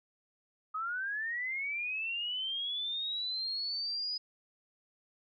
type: linear sweep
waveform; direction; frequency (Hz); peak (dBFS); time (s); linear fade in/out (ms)
sine; up; 1244.5 to 4983; -33; 0.74-4.18; 10
effects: none